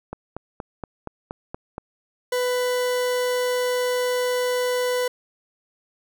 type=click train; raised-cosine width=1 ms; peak=-17 dBFS; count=8; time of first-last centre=0.13-1.781 s; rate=4.24 Hz
type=tone; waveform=40% pulse; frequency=497.1 Hz; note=B4; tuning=11 cents sharp; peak=-20 dBFS; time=2.32-5.08 s; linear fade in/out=5 ms
effects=none

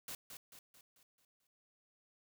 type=noise with echo; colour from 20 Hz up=white; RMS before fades=-45 dBFS; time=0.08-0.15 s; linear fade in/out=2 ms; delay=220 ms; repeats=6; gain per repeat=-6 dB; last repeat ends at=1.47 s; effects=none

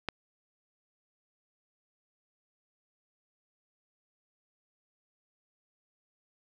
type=click; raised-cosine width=0.3 ms; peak=-15 dBFS; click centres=0.087 s; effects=none

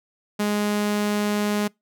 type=tone; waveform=sawtooth; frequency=207.7 Hz; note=G#3; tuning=in tune; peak=-17 dBFS; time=0.39-1.68 s; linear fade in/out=10 ms; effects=noise-tail reverb RT60 0.2 s tail -26 dB re dry

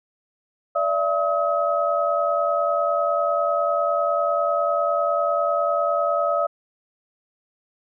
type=tone cluster; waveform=sine; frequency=581 / 671 / 1274 Hz; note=D5 / E5 / D#6; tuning=-19 / +31 / +41 cents; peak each=-23 dBFS; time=0.75-6.47 s; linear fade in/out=10 ms; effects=none

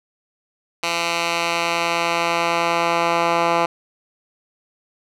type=tone with band-pass filter sweep; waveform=10% pulse; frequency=169.4 Hz; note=E3; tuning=48 cents sharp; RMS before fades=-20 dBFS; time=0.83-3.66 s; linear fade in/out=5 ms; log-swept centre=3100 to 1200 Hz; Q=0.78; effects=none

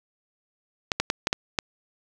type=clicks; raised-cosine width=0.2 ms; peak=-5 dBFS; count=6; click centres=0.918 / 1 / 1.101 / 1.271 / 1.329 / 1.588 s; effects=none

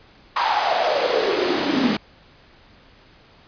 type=noise with high-pass filter sweep; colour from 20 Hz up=pink; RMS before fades=-20 dBFS; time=0.36-1.97 s; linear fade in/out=5 ms; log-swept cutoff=1000 to 220 Hz; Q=6.5; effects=pink hiss -51 dBFS RMS until 3.47 s + resampled to 11025 Hz

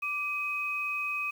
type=tone pair together; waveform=sine; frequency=1175 / 2522 Hz; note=D6 / D#7; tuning=+1 / +23 cents; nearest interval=octave + minor second; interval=1322 cents; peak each=-37 / -30 dBFS; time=0.02-1.31 s; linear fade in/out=10 ms; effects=9-bit

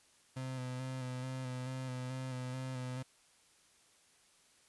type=tone with vibrato; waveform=35% pulse; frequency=128.5 Hz; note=C3; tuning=31 cents flat; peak=-37 dBFS; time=0.36-3.03 s; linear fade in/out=10 ms; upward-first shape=square; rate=2.3 Hz; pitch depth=24 cents each way; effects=white hiss -67 dBFS RMS until 4.68 s + resampled to 24000 Hz

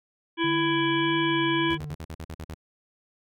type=harmonic tone; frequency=332.4 Hz; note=E4; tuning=15 cents sharp; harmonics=1 / 3 / 5 / 7 / 9 / 10; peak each=-24 / -29 / -31 / -32 / -34 / -34 dBFS; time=0.37-1.78 s; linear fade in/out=50 ms
type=tone with vibrato; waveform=triangle; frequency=146.83 Hz; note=D3; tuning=in tune; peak=-31 dBFS; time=0.44-1.94 s; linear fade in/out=2 ms; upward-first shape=sine; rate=1.7 Hz; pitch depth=53 cents each way
type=tone bursts; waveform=sawtooth; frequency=80 Hz; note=D#2; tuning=49 cents sharp; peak=-31 dBFS; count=9; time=1.7-2.544 s; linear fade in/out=5 ms; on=52 ms; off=47 ms
effects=none

